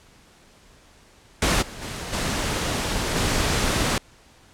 pink noise with level steps, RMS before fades -20 / -38 / -32 / -25 / -22 dBFS, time 1.42-3.98 s, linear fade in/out 2 ms, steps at 1.61 / 1.81 / 2.12 / 3.15 s, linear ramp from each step 20 ms, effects pink hiss -53 dBFS RMS until 4.53 s + low-pass 9000 Hz 12 dB/octave

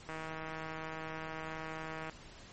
click train, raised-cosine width 0.5 ms, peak -27 dBFS, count 320, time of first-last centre 0.09-2.096 s, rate 159 Hz, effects pink hiss -54 dBFS RMS until 2.52 s + MP3 32 kbps

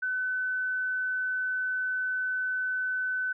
sine tone, 1510 Hz, F#6, 35 cents sharp, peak -27 dBFS, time 0.02-3.33 s, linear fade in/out 10 ms, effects none

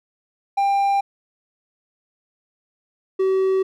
triangle tone pair in turn, 795 / 381 Hz, G5 / G4, +24 / -49 cents, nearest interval octave + minor second, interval 1273 cents, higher first, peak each -14 dBFS, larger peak neither, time 0.57-1.01 / 3.19-3.63 s, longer neither, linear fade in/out 10 ms, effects none

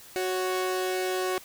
sawtooth tone pair together, 370 / 554.4 Hz, F#4 / C#5, 0 / 0 cents, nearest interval perfect fifth, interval 700 cents, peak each -23 / -31 dBFS, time 0.16-1.38 s, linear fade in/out 0 ms, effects white hiss -49 dBFS RMS until 1.44 s

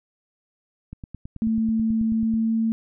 click train, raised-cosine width 5 ms, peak -23 dBFS, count 14, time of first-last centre 0.93-2.338 s, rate 9.23 Hz
sine tone with pitch glide, 223 to 224.7 Hz, A3 to A3, +23 to +37 cents, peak -19 dBFS, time 1.42-2.72 s, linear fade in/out 0 ms, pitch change +14 cents, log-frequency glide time 2.02-2.59 s
effects none

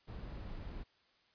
brown noise, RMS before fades -45 dBFS, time 0.07-0.84 s, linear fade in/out 20 ms, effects white hiss -71 dBFS RMS until 1.34 s + resampled to 11025 Hz

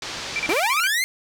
white low-pass noise, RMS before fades -32 dBFS, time 0.02-0.54 s, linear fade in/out 2 ms, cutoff 5700 Hz, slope 24 dB/octave
sine tone bursts, 2349 Hz, D7, in tune, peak -21 dBFS, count 8, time 0.36-0.869 s, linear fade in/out 0 ms, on 33 ms, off 35 ms
sawtooth linear sweep, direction up, 282.8 to 2144 Hz, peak -16 dBFS, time 0.49-1.04 s, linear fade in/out 0 ms
effects none

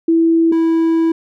sine / triangle tone pair in turn, 329.6 / 327.8 Hz, E4 / E4, 0 / -10 cents, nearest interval unison, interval 10 cents, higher first, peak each -9 dBFS, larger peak neither, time 0.08-0.52 / 0.52-1.12 s, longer second, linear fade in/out 5 ms, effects none

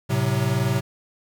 square chord, F# diminished, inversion first, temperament equal with one note detuned, 110 / 130.81 / 187.25 Hz, A2 / C3 / F#3, 0 / 0 / +21 cents, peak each -25 / -23 / -29 dBFS, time 0.09-0.81 s, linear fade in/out 20 ms, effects 9-bit

